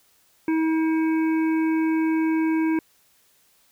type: harmonic tone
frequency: 320 Hz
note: D#4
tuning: 49 cents sharp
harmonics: 1 / 3 / 5 / 7 / 8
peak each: -19 / -33 / -37 / -36 / -46 dBFS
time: 0.48-2.79 s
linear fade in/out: 2 ms
effects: white hiss -61 dBFS RMS until 3.71 s